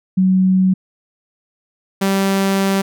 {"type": "tone pair in turn", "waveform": ["sine", "sawtooth"], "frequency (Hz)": [187.2, 194.77], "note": ["F#3", "G3"], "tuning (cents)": [20, -11], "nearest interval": "minor second", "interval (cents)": 69, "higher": "second", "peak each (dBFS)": -10, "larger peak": "neither", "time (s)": [[0.17, 0.74], [2.01, 2.82]], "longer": "second", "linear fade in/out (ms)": 10, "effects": []}